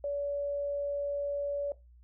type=tone; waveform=sine; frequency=571 Hz; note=D5; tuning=49 cents flat; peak=-30 dBFS; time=0.04-1.72 s; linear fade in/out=2 ms; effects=noise-tail reverb RT60 0.2 s tail -17 dB re dry + added 60 Hz sine -54 dBFS peak until 2.03 s